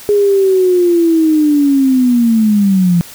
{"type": "linear sweep", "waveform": "sine", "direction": "down", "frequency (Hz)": [415.3, 169.2], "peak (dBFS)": -7, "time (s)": [0.09, 3.01], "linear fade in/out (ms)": 0, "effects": ["white hiss -34 dBFS RMS until 3.14 s"]}